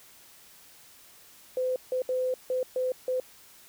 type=tone bursts at uneven times; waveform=sine; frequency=510 Hz; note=C5; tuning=44 cents flat; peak=-25 dBFS; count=6; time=1.57-1.76 / 1.92-2.02 / 2.09-2.34 / 2.5-2.63 / 2.76-2.92 / 3.08-3.2 s; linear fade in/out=2 ms; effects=white hiss -54 dBFS RMS until 3.68 s